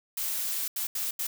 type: noise bursts at uneven times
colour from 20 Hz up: blue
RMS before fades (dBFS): -31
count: 4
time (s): 0.17-0.68 / 0.76-0.87 / 0.95-1.11 / 1.19-1.27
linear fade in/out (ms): 5
effects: none